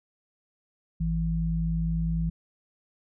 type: tone pair together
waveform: sine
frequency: 54.8 / 164.2 Hz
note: A1 / E3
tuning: -6 / -6 cents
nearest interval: octave + perfect fifth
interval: 1900 cents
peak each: -28 / -26 dBFS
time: 1-2.3 s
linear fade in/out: 10 ms
effects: none